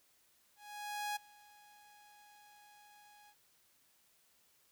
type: tone with ADSR envelope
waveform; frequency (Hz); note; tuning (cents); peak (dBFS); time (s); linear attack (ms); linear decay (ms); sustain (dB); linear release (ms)
sawtooth; 830.6; G#5; 0; -32; 0.56-3.35; 600; 13; -24; 61
effects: white hiss -71 dBFS RMS until 4.71 s

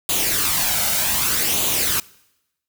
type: noise with flanger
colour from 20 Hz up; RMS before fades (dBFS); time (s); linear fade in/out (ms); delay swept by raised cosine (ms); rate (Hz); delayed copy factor
white; -20; 0.09-2; 2; 0.28 to 1.38; 0.65; +0.55
effects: noise-tail reverb RT60 0.9 s tail -23 dB re dry

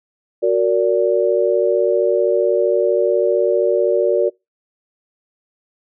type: chord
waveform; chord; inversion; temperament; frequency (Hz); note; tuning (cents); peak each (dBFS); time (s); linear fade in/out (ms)
sine; Gb augmented; none; just; 370 / 462.5 / 578.1; Gb4 / Bb4 / D5; 0 / -14 / -27; -17; 0.42-4.3; 20
effects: noise-tail reverb RT60 0.2 s tail -24 dB re dry

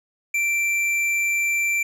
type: tone with tanh clipping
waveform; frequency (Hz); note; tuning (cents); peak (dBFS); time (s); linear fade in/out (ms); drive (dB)
sine; 2349; D7; 0; -21; 0.34-1.83; 5; 11
effects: none

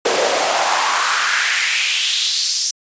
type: noise with high-pass filter sweep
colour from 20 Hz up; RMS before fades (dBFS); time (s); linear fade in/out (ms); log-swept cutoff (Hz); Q
pink; -17; 0.05-2.71; 5; 440 to 5800; 3
effects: resampled to 16000 Hz

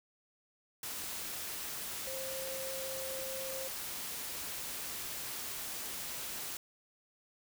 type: tone in noise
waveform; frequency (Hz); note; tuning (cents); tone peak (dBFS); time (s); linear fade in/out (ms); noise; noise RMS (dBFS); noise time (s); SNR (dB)
sine; 530; C5; +22; -41; 2.07-3.68; 2; white; -41; 0.83-6.57; -3
effects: none

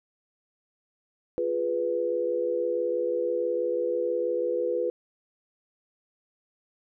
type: chord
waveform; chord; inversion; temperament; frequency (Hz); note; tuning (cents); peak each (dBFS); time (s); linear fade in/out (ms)
sine; F diminished; none; equal; 349.2 / 415.3 / 493.9; F4 / Ab4 / Cb5; 0 / 0 / 0; -31 / -32 / -26; 1.38-4.9; 0
effects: none

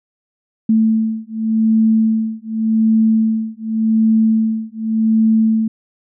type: beating tone pair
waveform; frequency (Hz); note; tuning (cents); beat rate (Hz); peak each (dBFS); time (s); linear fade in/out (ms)
sine; 220.9 / 221.77; A3 / A3; +7 / +14; 0.87; -15; 0.69-5.68; 5
effects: none

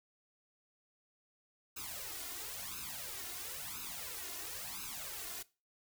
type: noise with flanger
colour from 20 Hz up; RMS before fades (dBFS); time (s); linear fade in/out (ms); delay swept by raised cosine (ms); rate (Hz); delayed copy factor
white; -44; 1.76-5.43; 10; 0.77 to 2.87; 0.98; +0.95
effects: noise-tail reverb RT60 0.3 s tail -20 dB re dry

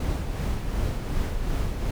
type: noise with tremolo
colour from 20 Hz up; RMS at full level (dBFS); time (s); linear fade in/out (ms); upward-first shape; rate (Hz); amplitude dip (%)
brown; -25; 0-1.91; 5; sine; 2.7; 40
effects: none

